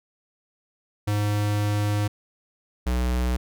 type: tone pair in turn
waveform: square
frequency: 103.83 / 61.74 Hz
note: G#2 / B1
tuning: 0 / 0 cents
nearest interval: major sixth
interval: 900 cents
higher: first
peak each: -22 dBFS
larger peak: neither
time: 1.07-2.08 / 2.86-3.37 s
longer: first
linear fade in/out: 10 ms
effects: none